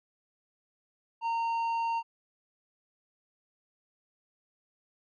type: tone with tanh clipping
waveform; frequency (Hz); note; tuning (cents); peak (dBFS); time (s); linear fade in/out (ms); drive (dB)
sine; 920; A#5; -23; -29; 1.21-2.03; 50; 7
effects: none